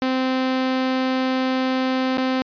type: tone with dropouts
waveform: sawtooth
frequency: 259.6 Hz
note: C4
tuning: 13 cents flat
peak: -15 dBFS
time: 0.02-2.42 s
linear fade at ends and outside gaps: 0 ms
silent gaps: 2.172-2.182 s
effects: resampled to 11025 Hz